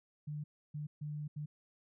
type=tone bursts at uneven times; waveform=sine; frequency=149.2 Hz; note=D3; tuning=28 cents sharp; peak=-38 dBFS; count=4; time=0.27-0.44 / 0.74-0.87 / 1.01-1.28 / 1.36-1.46 s; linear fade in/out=10 ms; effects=none